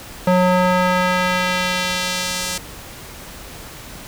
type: tone with band-pass filter sweep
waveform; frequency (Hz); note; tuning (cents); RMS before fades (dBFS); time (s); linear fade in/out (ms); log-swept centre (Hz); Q
square; 181.8; F#3; -30; -18; 0.27-2.58; 5; 640 to 7300; 0.79
effects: pink hiss -36 dBFS RMS until 4.07 s